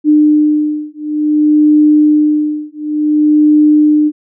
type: beating tone pair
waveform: sine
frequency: 301.1 / 301.66 Hz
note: D4 / D4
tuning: +43 / +47 cents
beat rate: 0.56 Hz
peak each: -10 dBFS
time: 0.04-4.12 s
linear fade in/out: 50 ms
effects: none